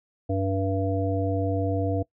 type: harmonic tone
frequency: 96.6 Hz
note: G2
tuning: 25 cents flat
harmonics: 1 / 3 / 5 / 7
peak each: -26 / -28 / -30 / -31 dBFS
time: 0.29-2.03 s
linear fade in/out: 10 ms
effects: noise-tail reverb RT60 0.1 s tail -21 dB re dry